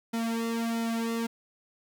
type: tone with flanger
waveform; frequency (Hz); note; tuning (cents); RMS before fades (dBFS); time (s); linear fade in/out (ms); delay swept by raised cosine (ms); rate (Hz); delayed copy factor
sawtooth; 229.4; A#3; -28; -30; 0.13-1.27; 10; 1.8 to 3.1; 1.5; -1
effects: none